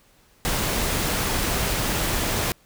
pink noise, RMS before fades -24 dBFS, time 0.45-2.52 s, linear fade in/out 0 ms, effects pink hiss -58 dBFS RMS until 2.65 s

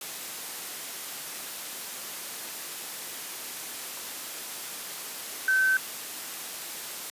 sine tone in noise, 1537 Hz, G6, 35 cents flat, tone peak -20 dBFS, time 5.48-5.77 s, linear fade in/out 2 ms, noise white, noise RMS -37 dBFS, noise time 0.01-7.1 s, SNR +14 dB, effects high-pass 200 Hz 12 dB/octave + resampled to 32000 Hz

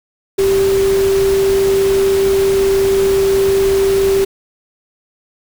sine tone in noise, 390 Hz, G4, 9 cents flat, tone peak -10 dBFS, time 0.38-4.25 s, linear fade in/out 10 ms, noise pink, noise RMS -24 dBFS, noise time 0.38-4.25 s, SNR +11 dB, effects none

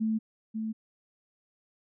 sine tone with echo, 220 Hz, A3, in tune, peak -25 dBFS, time 0-0.19 s, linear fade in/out 20 ms, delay 540 ms, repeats 1, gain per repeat -5 dB, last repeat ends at 0.73 s, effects none

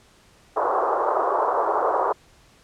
white band-pass noise, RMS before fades -22 dBFS, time 0.56-2.13 s, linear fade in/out 10 ms, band 380 to 1200 Hz, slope 48 dB/octave, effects pink hiss -55 dBFS RMS until 2.63 s + low-pass 9000 Hz 12 dB/octave

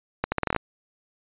accelerating click train, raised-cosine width 0.5 ms, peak -8 dBFS, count 9, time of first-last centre 0.24-0.563 s, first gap 80 ms, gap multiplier 0.79, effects resampled to 8000 Hz

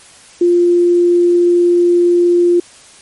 sine tone, 349.2 Hz, F4, in tune, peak -7 dBFS, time 0.41-2.6 s, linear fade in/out 5 ms, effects white hiss -41 dBFS RMS until 3.01 s + MP3 48 kbps

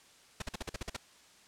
pink noise bursts, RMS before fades -37 dBFS, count 9, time 0.4-0.966 s, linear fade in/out 5 ms, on 22 ms, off 46 ms, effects white hiss -60 dBFS RMS until 1.47 s + low-pass 8000 Hz 12 dB/octave

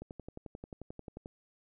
click train, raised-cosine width 2 ms, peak -30 dBFS, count 15, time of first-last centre 0.02-1.259 s, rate 11.3 Hz, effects none

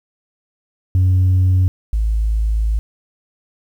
sine tone pair in turn, 92.5 / 54.1 Hz, F#2 / A1, 0 / -29 cents, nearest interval major sixth, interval 929 cents, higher first, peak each -8 / -13 dBFS, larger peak first, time 0.95-1.68 / 1.93-2.79 s, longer second, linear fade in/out 0 ms, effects tanh soft clip ceiling -9 dBFS + 8-bit

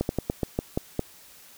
slowing click train, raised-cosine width 2 ms, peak -11 dBFS, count 8, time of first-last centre 0.01-0.993 s, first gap 81 ms, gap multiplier 1.18, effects white hiss -51 dBFS RMS until 1.57 s

